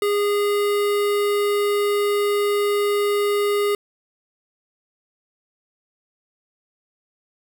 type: tone with notch filter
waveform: square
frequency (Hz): 410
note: G#4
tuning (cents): -22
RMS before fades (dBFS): -20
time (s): 0.02-3.75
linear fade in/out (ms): 2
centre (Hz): 6100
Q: 2
effects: none